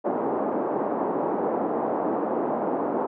pink band-pass noise, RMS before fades -26 dBFS, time 0.04-3.07 s, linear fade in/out 20 ms, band 250 to 930 Hz, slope 24 dB/octave, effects none

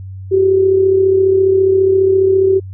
sine tone with amplitude modulation, 383.1 Hz, G4, 40 cents flat, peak -6 dBFS, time 0.31-2.6 s, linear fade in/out 20 ms, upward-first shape sine, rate 34.7 Hz, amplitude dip 45%, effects added 95 Hz sine -26 dBFS peak until 2.73 s

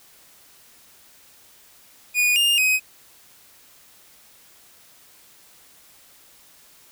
45% pulse tone with pitch steps, 2458 / 2817 / 2521 Hz, D#7 / F7 / D#7, -22 / +14 / +22 cents, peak -16 dBFS, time 2.14-2.8 s, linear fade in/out 50 ms, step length 220 ms, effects white hiss -52 dBFS RMS until 6.91 s

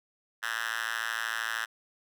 5% pulse tone with high-pass filter, 113.2 Hz, A2, 50 cents sharp, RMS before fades -33 dBFS, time 0.42-1.66 s, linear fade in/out 20 ms, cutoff 1700 Hz, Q 4.2, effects none

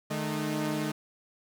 sawtooth tone cluster, 152.8 / 215.6 / 306.5 Hz, D#3 / A3 / D#4, -31 / -35 / -26 cents, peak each -30 dBFS, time 0.1-0.92 s, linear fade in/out 10 ms, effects none

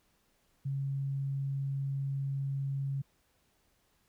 sine tone, 137.5 Hz, C#3, 14 cents flat, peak -31 dBFS, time 0.65-3.02 s, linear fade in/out 10 ms, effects pink hiss -72 dBFS RMS until 4.08 s

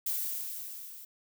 violet noise with level ramp, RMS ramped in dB -31 to -48 dBFS, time 0.06-1.05 s, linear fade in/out 5 ms, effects none

